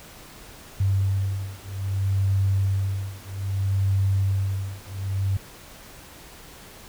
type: beating tone pair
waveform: sine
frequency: 97 / 97.62 Hz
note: G2 / G2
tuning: -18 / -7 cents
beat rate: 0.62 Hz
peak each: -24 dBFS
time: 0.8-5.37 s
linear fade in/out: 5 ms
effects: pink hiss -45 dBFS RMS until 6.88 s